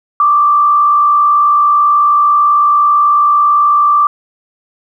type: tone with frequency modulation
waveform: sine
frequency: 1174.7 Hz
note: D6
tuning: in tune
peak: -6 dBFS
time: 0.2-4.07 s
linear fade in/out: 2 ms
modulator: 58.2 Hz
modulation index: 0.46
effects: 8-bit

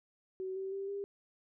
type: tone with pitch steps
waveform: sine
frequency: 376.6 / 384.3 / 392.1 / 400.1 Hz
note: F#4 / G4 / G4 / G4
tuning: +31 / -34 / 0 / +35 cents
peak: -36 dBFS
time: 0.4-1.04 s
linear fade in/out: 0 ms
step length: 160 ms
effects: none

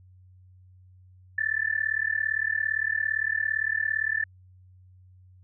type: tone with amplitude modulation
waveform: sine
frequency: 1760 Hz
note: A6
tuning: in tune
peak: -20 dBFS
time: 1.38-4.24 s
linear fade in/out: 5 ms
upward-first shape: sine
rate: 37.6 Hz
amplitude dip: 95%
effects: added 92 Hz sine -51 dBFS peak until 5.43 s

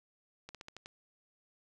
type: slowing click train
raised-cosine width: 0.2 ms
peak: -29 dBFS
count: 6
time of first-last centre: 0.49-0.859 s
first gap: 57 ms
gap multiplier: 1.13
effects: none

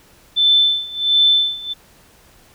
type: tone with tremolo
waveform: sine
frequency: 3529 Hz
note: A7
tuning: 4 cents sharp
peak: -9 dBFS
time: 0.36-1.74 s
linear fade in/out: 20 ms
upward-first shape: sine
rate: 1.4 Hz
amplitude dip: 90%
effects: pink hiss -50 dBFS RMS until 2.54 s

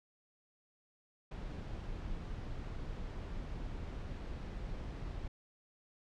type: noise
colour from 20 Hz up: brown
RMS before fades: -42 dBFS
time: 1.31-5.28 s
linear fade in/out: 5 ms
effects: low-pass 5000 Hz 12 dB/octave

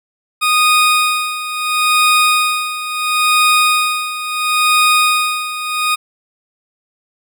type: tone with tremolo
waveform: 20% pulse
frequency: 1239 Hz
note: D#6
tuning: 8 cents flat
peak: -4 dBFS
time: 0.41-5.96 s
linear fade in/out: 20 ms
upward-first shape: sine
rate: 0.73 Hz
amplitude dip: 75%
effects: none

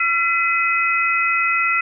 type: tone cluster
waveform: sine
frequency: 1362 / 2019 / 2537 Hz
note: F6 / B6 / D#7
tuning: -44 / +38 / +33 cents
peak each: -20 dBFS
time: 0-1.81 s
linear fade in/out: 5 ms
effects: none

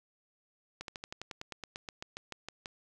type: slowing click train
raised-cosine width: 0.2 ms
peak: -23 dBFS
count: 17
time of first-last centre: 0.81-2.658 s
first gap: 72 ms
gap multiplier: 1.06
effects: none

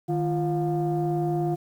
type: tone cluster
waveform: sine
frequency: 154.1 / 344.9 / 710 Hz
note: D#3 / F4 / F5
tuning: -16 / -22 / +28 cents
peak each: -25 / -25 / -29 dBFS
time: 0.08-1.56 s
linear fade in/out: 20 ms
effects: tanh soft clip ceiling -17 dBFS + 9-bit

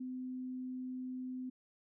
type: tone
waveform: sine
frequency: 255.2 Hz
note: C4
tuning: 43 cents flat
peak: -39 dBFS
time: 0-1.5 s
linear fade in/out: 10 ms
effects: none

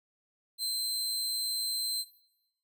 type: tone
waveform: sawtooth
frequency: 4106 Hz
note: C8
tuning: 33 cents flat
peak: -28 dBFS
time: 0.58-2.05 s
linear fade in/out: 50 ms
effects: noise-tail reverb RT60 0.9 s tail -18 dB re dry

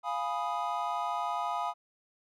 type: chord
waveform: triangle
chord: F half-diminished seventh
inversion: none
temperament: equal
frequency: 698.5 / 830.6 / 987.8 / 1244.5 Hz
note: F5 / Ab5 / Cb6 / Eb6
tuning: 0 / 0 / 0 / 0 cents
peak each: -34 dBFS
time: 0.03-1.74 s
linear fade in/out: 50 ms
effects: none

